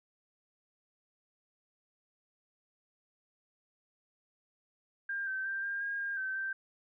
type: tone with pitch steps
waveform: sine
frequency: 1600 / 1546 / 1579 / 1602 / 1624 / 1611 / 1543 / 1564 Hz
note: G6 / G6 / G6 / G6 / G#6 / G6 / G6 / G6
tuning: +35 / -24 / +12 / +37 / -39 / +47 / -28 / -4 cents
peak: -33 dBFS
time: 5.09-6.53 s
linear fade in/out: 5 ms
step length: 180 ms
effects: none